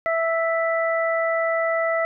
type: harmonic tone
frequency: 659.3 Hz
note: E5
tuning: in tune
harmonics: 1 / 2 / 3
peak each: -21 / -27 / -26 dBFS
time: 0.06-2.05 s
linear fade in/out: 0 ms
effects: none